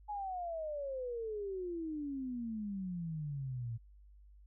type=exponential sweep; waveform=sine; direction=down; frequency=849 to 111.8 Hz; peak=-37 dBFS; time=0.08-3.78 s; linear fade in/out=20 ms; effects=added 50 Hz sine -56 dBFS peak until 4.46 s